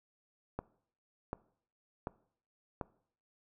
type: click train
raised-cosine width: 1 ms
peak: -22 dBFS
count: 4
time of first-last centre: 0.59-2.812 s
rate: 1.35 Hz
effects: noise-tail reverb RT60 0.6 s tail -21 dB re dry